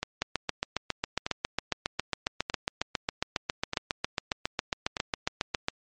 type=two click trains; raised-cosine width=0.2 ms; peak=-9 / -12 dBFS; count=41 / 5; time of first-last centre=0.22-5.684 / 0.03-4.968 s; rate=7.32 / 0.81 Hz; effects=low-pass 7000 Hz 12 dB/octave + MP3 48 kbps